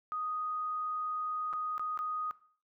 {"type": "tone with dropouts", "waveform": "sine", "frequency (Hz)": 1244.5, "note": "D#6", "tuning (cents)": 0, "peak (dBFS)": -33, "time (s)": [0.12, 2.31], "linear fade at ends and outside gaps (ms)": 0, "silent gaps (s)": [[1.529, 1.535], [1.78, 1.795], [1.975, 1.99]], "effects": ["noise-tail reverb RT60 0.5 s tail -18 dB re dry"]}